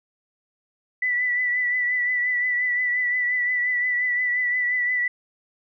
sine tone with vibrato, 1975.5 Hz, B6, in tune, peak -20 dBFS, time 1.02-5.08 s, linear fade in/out 5 ms, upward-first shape triangle, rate 5.7 Hz, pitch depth 36 cents each way, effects none

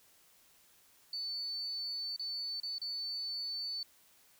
sine tone with dropouts, 4498 Hz, C#8, 24 cents sharp, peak -36 dBFS, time 1.13-3.83 s, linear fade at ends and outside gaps 2 ms, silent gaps 2.163-2.195 / 2.601-2.632 / 2.783-2.816 s, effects white hiss -65 dBFS RMS until 4.39 s

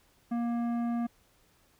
triangle tone with tanh clipping, 235.9 Hz, A#3, 21 cents sharp, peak -30 dBFS, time 0.31-1.07 s, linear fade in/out 10 ms, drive 16 dB, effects pink hiss -66 dBFS RMS until 1.79 s

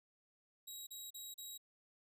15% pulse tone bursts, 3835 Hz, A#7, 48 cents sharp, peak -40 dBFS, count 4, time 0.67-1.578 s, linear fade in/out 10 ms, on 200 ms, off 36 ms, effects none

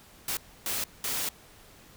white noise bursts at uneven times, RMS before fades -31 dBFS, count 3, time 0.28-0.37 / 0.66-0.84 / 1.04-1.29 s, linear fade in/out 2 ms, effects pink hiss -54 dBFS RMS until 1.96 s

